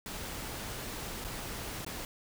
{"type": "noise with dropouts", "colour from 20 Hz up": "pink", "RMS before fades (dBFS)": -40, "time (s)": [0.06, 2.05], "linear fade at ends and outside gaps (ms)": 1, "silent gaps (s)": [[1.242, 1.247], [1.848, 1.864]], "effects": []}